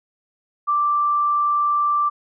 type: tone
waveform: sine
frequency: 1174.7 Hz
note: D6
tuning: in tune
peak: -16 dBFS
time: 0.67-2.1 s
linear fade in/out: 20 ms
effects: none